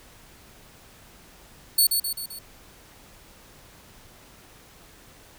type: tone with echo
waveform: 5% pulse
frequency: 4435 Hz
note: C#8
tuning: in tune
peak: -9 dBFS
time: 1.78-1.87 s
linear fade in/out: 5 ms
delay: 130 ms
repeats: 4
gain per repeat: -5 dB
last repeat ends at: 2.39 s
effects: pink hiss -51 dBFS RMS until 5.38 s